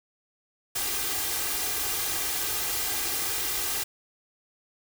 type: noise with comb filter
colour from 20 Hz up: white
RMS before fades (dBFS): -29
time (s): 0.75-3.84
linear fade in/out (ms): 10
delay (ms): 2.5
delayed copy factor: +0.65
effects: none